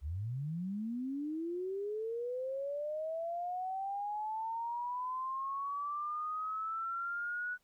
sine linear sweep, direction up, 65 to 1480 Hz, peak -35 dBFS, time 0.01-7.58 s, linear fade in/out 50 ms, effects pink hiss -75 dBFS RMS until 7.63 s

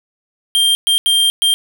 square tone bursts at uneven times, 3184 Hz, G7, 26 cents sharp, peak -11 dBFS, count 4, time 0.55-0.75 / 0.87-0.98 / 1.06-1.3 / 1.42-1.54 s, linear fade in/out 0 ms, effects none

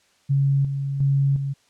sine tone with tremolo, 138.59 Hz, C#3, in tune, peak -16 dBFS, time 0.29-1.54 s, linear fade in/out 20 ms, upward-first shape square, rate 1.4 Hz, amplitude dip 55%, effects white hiss -61 dBFS RMS until 1.69 s + low-pass 7000 Hz 12 dB/octave

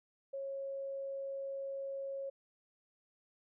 sine tone, 547 Hz, C#5, 23 cents flat, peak -38 dBFS, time 0.33-2.3 s, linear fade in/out 10 ms, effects none

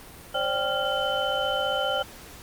sine tone cluster, 530 / 585 / 784 / 1391 / 3052 Hz, C5 / D5 / G5 / F6 / G7, +22 / -7 / 0 / -7 / -47 cents, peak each -30 dBFS, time 0.34-2.03 s, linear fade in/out 10 ms, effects pink hiss -45 dBFS RMS until 2.42 s + Opus 32 kbps

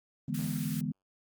sine chord, E dominant seventh, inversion third, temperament equal, 146.83 / 164.81 / 207.7 / 246.9 Hz, D3 / E3 / G#3 / B3, 0 / 0 / 0 / 0 cents, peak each -36 dBFS, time 0.28-0.92 s, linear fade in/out 5 ms
white high-pass noise, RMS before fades -43 dBFS, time 0.34-0.81 s, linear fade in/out 5 ms, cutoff 1200 Hz, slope 48 dB/octave
5% pulse tone with exponential decay, 95.6 Hz, G2, 43 cents flat, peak -37 dBFS, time 0.38-1.03 s, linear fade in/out 5 ms, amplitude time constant 140 ms
effects Opus 24 kbps

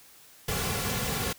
pink noise with comb filter, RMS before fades -30 dBFS, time 0.48-1.33 s, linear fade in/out 5 ms, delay 3.2 ms, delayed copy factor -0.65, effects white hiss -54 dBFS RMS until 1.38 s

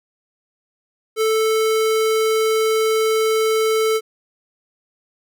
square tone, 440 Hz, A4, in tune, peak -16 dBFS, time 1.16-4.01 s, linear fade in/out 50 ms, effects none

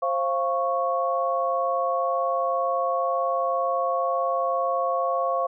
sine tone cluster, 530 / 692 / 1107 Hz, C5 / F5 / C#6, +22 / -16 / -3 cents, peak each -26 dBFS, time 0.02-5.47 s, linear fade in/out 10 ms, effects none

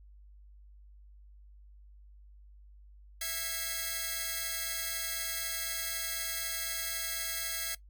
5% pulse tone cluster, 662 / 1643 / 1974 / 2160 Hz, E5 / G#6 / B6 / C#7, +7 / -19 / -1 / -45 cents, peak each -32 / -26 / -32 / -28 dBFS, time 3.21-7.75 s, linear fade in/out 5 ms, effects noise-tail reverb RT60 0.1 s tail -18 dB re dry + added 50 Hz sine -52 dBFS peak until 7.89 s

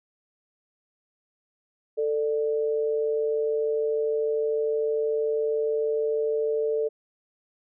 sine tone pair together, 443.4 / 593.4 Hz, A4 / D5, +13 / +18 cents, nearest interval perfect fourth, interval 505 cents, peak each -23 / -31 dBFS, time 1.97-6.89 s, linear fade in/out 20 ms, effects none

